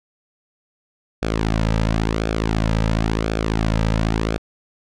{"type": "tone with flanger", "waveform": "sawtooth", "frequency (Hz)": 54.6, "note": "A1", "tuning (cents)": -13, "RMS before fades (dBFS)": -20, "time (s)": [1.22, 4.38], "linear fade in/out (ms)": 10, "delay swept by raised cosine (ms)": [1, 2.8], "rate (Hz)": 0.95, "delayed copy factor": -0.65, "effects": ["low-pass 6000 Hz 12 dB/octave"]}